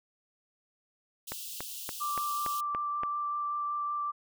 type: high-pass noise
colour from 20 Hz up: white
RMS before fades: -41 dBFS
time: 1.27-2.61 s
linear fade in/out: 10 ms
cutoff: 2700 Hz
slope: 96 dB/octave
type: click train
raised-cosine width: 0.5 ms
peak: -21 dBFS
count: 7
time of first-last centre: 1.32-3.034 s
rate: 3.5 Hz
type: tone with vibrato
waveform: sine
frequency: 1174.7 Hz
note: D6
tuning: in tune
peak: -30 dBFS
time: 2-4.12 s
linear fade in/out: 20 ms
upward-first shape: sine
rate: 5.3 Hz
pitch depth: 8 cents each way
effects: none